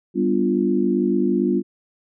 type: chord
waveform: sine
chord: G dominant seventh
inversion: none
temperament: equal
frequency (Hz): 196 / 246.9 / 293.7 / 349.2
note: G3 / B3 / D4 / F4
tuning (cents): 0 / 0 / 0 / 0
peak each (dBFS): -22 / -22 / -24 / -21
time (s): 0.14-1.63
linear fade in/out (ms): 50
effects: none